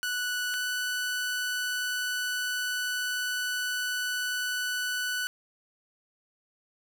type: tone pair in turn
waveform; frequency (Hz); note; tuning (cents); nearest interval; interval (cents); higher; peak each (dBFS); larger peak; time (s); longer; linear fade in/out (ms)
sawtooth; 1480 / 1488.4; F#6 / F#6; 0 / +10; unison; 10; second; -25; neither; 0.03-0.54 / 0.54-5.27; second; 0
effects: none